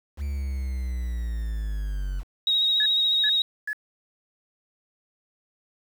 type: linear sweep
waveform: triangle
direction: down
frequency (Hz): 71.9 to 45.27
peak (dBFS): -24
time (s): 0.17-2.24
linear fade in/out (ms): 50
type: tone with vibrato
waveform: sine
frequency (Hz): 3782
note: A#7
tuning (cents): +24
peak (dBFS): -19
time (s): 2.47-3.42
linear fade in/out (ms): 2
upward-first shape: sine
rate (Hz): 14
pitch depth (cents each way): 27
type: tone bursts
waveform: sine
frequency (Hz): 1706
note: G#6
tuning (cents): +46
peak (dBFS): -26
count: 3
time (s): 2.8-3.731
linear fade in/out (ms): 2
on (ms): 57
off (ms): 380
effects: 8-bit